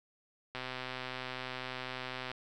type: click train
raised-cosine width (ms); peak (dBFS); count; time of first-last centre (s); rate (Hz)
0.3; -23; 227; 0.55-2.316; 128
effects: none